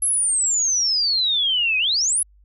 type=exponential two-way sweep; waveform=sine; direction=down then up; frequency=11175 to 2480 to 11175 Hz; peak=-17 dBFS; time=0.02-2.23 s; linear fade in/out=5 ms; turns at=1.78 s; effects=added 50 Hz sine -50 dBFS peak until 2.44 s